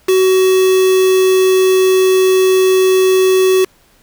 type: tone with quantisation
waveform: triangle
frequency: 375.6 Hz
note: F#4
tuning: 26 cents sharp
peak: -6 dBFS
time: 0.08-3.65 s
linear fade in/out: 10 ms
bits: 3
effects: pink hiss -51 dBFS RMS until 4.02 s